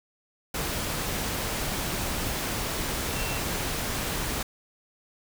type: tone in noise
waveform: sine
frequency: 2700 Hz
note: E7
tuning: 41 cents sharp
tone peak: -37 dBFS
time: 3.15-3.39 s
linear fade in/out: 5 ms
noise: pink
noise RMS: -30 dBFS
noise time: 0.54-4.43 s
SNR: -10 dB
effects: none